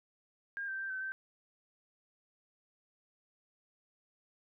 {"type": "tone with pitch steps", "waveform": "sine", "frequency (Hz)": [1613, 1559, 1572, 1531, 1553], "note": ["G6", "G6", "G6", "G6", "G6"], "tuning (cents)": [49, -10, 4, -41, -17], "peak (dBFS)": -36, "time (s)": [0.57, 1.12], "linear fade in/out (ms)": 0, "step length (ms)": 110, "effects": []}